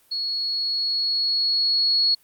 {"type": "tone with level ramp", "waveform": "sine", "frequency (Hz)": 4346, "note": "C#8", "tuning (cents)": -35, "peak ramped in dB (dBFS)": [-24, -16], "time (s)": [0.11, 2.15], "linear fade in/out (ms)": 10, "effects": ["white hiss -59 dBFS RMS until 2.23 s", "Opus 32 kbps"]}